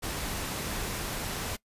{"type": "noise", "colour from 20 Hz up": "pink", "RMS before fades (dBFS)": -34, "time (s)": [0.02, 1.57], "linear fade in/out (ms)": 20, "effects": ["noise-tail reverb RT60 0.1 s tail -21 dB re dry", "resampled to 32000 Hz"]}